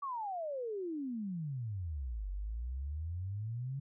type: exponential two-way sweep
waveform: sine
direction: down then up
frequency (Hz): 1155 to 46.37 to 140.9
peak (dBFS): -36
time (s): 0.02-3.8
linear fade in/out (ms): 10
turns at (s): 2.29
effects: none